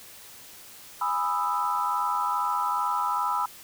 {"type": "chord", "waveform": "sine", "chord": "E major seventh", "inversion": "first", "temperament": "just", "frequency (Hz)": [824.1, 988.9, 1236.1, 1318.5], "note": ["G#5", "B5", "D#6", "E6"], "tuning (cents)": [-14, 2, -12, 0], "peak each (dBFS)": [-32, -27, -32, -29], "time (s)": [1.01, 3.46], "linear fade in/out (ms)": 5, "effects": ["white hiss -47 dBFS RMS until 3.63 s"]}